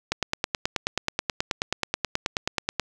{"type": "click train", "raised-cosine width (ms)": 0.2, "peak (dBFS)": -6, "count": 26, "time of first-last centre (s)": [0.12, 2.797], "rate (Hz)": 9.34, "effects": []}